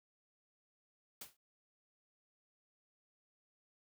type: noise with exponential decay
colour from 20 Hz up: white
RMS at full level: -44 dBFS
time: 1.21-1.37 s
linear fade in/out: 5 ms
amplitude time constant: 34 ms
effects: none